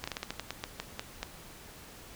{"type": "slowing click train", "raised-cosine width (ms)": 0.2, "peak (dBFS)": -17, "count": 12, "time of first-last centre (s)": [0.04, 1.23], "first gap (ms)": 35, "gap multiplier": 1.21, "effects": ["pink hiss -50 dBFS RMS until 2.15 s"]}